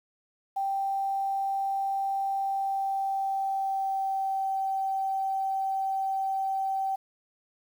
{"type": "tone with pitch glide", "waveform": "sine", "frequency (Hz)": [783, 773.6], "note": ["G5", "G5"], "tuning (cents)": [-2, -23], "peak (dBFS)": -26, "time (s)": [0.56, 6.96], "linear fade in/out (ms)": 10, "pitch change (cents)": -21, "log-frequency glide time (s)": [2.39, 4.51], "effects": ["9-bit"]}